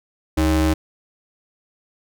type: ring-modulated tone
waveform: square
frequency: 120 Hz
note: B2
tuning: 49 cents flat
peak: -13 dBFS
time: 0.37-0.74 s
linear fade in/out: 10 ms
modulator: 193 Hz
effects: none